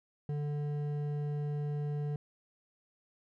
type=tone with hard clipping; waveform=triangle; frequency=146.83 Hz; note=D3; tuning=in tune; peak=-34 dBFS; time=0.29-2.16 s; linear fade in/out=2 ms; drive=12 dB; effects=none